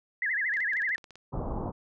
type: tone with vibrato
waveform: sine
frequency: 1845 Hz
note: A#6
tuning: 18 cents flat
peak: -26 dBFS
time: 0.22-0.96 s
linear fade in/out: 2 ms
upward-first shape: sine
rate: 13 Hz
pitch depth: 210 cents each way
type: clicks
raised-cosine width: 0.2 ms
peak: -31 dBFS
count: 12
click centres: 0.539 / 0.57 / 0.605 / 0.734 / 0.769 / 0.82 / 0.892 / 0.948 / 0.981 / 1.042 / 1.107 / 1.156 s
type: low-pass noise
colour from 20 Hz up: pink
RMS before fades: -33 dBFS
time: 1.32-1.72 s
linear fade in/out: 20 ms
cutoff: 1100 Hz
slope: 48 dB/octave
effects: none